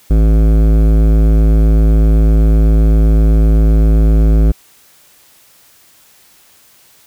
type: tone with hard clipping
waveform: sine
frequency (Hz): 53.9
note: A1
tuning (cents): -35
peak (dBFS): -8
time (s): 0.1-4.52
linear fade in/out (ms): 10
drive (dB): 15
effects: white hiss -47 dBFS RMS until 7.06 s